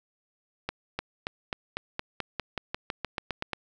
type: accelerating click train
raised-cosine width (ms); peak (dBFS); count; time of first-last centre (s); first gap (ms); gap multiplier
0.3; -14; 16; 0.69-3.533; 300; 0.93
effects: none